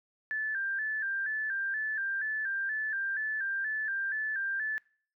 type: tone with vibrato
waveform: sine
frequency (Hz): 1661.2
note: G#6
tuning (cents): 0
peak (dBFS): -30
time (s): 0.31-4.78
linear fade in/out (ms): 0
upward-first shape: square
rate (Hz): 2.1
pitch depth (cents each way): 80
effects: noise-tail reverb RT60 0.5 s tail -23 dB re dry